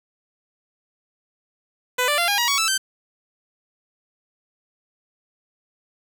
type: tone with pitch steps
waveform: 10% pulse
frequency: 499.7 / 587.4 / 690.5 / 811.8 / 954.3 / 1121.8 / 1318.7 / 1550.2 Hz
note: B4 / D5 / F5 / G#5 / A#5 / C#6 / E6 / G6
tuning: +20 / 0 / -20 / -40 / +40 / +20 / 0 / -20 cents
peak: -10 dBFS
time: 1.98-2.78 s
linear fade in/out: 10 ms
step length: 100 ms
effects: 7-bit